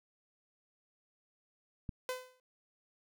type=click; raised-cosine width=5 ms; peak=-27 dBFS; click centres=1.892 s
type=tone with exponential decay; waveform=sawtooth; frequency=508 Hz; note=B4; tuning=49 cents sharp; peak=-29 dBFS; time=2.09-2.4 s; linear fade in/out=1 ms; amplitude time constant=66 ms
effects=none